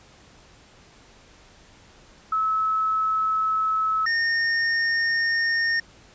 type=tone pair in turn; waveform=sine / square; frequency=1297 / 1834.2 Hz; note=E6 / A#6; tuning=-28 / -29 cents; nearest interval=tritone; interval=599 cents; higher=second; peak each=-20 / -21 dBFS; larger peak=first; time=2.32-4.06 / 4.06-5.8 s; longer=neither; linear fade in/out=5 ms; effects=pink hiss -52 dBFS RMS until 6.14 s + resampled to 16000 Hz